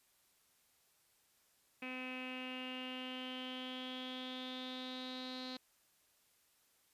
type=tone with low-pass filter sweep; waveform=sawtooth; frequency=255.7 Hz; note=C4; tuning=40 cents flat; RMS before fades=-45 dBFS; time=1.82-5.57 s; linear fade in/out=5 ms; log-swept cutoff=2500 to 4100 Hz; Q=9.5; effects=white hiss -73 dBFS RMS until 6.93 s + resampled to 32000 Hz